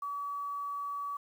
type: tone with quantisation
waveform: sine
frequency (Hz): 1141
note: C#6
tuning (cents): +50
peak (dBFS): -34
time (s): 0.02-1.17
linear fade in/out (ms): 5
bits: 10
effects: none